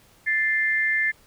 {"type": "tone pair together", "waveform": "sine", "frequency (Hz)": [1760, 2093], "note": ["A6", "C7"], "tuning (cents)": [0, 0], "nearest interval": "minor third", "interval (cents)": 300, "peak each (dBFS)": [-22, -23], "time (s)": [0.26, 1.12], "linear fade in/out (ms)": 20, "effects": ["pink hiss -56 dBFS RMS until 1.26 s"]}